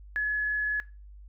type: tone with frequency modulation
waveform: sine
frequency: 1700 Hz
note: G#6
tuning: 40 cents sharp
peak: -25 dBFS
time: 0.16-0.8 s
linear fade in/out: 0 ms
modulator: 24.8 Hz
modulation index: 0.29
effects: noise-tail reverb RT60 0.3 s tail -20 dB re dry + added 50 Hz sine -45 dBFS peak until 1.28 s